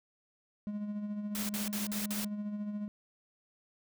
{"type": "tone with tremolo", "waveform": "triangle", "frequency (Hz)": 207.7, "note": "G#3", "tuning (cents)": 0, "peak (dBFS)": -31, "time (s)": [0.67, 2.88], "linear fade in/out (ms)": 0, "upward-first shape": "sine", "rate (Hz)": 14, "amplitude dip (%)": 45}
{"type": "noise bursts", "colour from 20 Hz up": "white", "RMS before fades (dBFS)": -38, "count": 5, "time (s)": [1.35, 2.246], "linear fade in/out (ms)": 0, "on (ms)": 140, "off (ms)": 49}
{"effects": []}